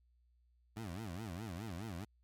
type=tone with vibrato; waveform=20% pulse; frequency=98 Hz; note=G2; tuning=in tune; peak=-37 dBFS; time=0.76-2.05 s; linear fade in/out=10 ms; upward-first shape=sine; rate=4.8 Hz; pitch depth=280 cents each way; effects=added 60 Hz sine -68 dBFS peak until 2.23 s + MP3 96 kbps